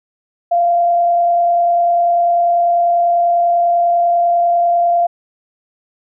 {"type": "tone with frequency modulation", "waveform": "sine", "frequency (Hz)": 692, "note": "F5", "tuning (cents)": -16, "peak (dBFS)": -10, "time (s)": [0.51, 5.07], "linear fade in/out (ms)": 10, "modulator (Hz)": 30.1, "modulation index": 0.29, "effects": []}